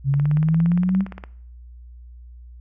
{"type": "exponential sweep", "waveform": "sine", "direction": "up", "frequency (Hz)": [135, 195], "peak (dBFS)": -15, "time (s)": [0.04, 1.05], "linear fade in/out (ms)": 50}
{"type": "click train", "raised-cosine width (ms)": 0.5, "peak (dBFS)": -20, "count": 20, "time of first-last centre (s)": [0.14, 1.238], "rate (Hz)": 17.3}
{"effects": ["noise-tail reverb RT60 0.6 s tail -19 dB re dry", "added 60 Hz sine -39 dBFS peak until 2.6 s"]}